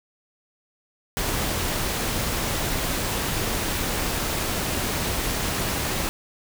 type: noise with amplitude modulation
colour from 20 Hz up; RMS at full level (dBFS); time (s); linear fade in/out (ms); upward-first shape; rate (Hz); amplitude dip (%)
pink; -24; 1.17-6.09; 0; sine; 298; 40
effects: none